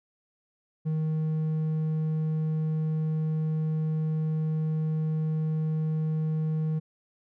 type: tone with hard clipping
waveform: sine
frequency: 156.8 Hz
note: D#3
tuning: 14 cents sharp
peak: -26 dBFS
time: 0.85-6.8 s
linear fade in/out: 20 ms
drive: 3 dB
effects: none